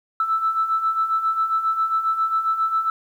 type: beating tone pair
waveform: sine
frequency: 1313 / 1320.4 Hz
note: E6 / E6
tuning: -7 / +2 cents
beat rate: 7.4 Hz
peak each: -25 / -19 dBFS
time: 0.2-2.9 s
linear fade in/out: 2 ms
effects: tanh soft clip ceiling -11 dBFS + 9-bit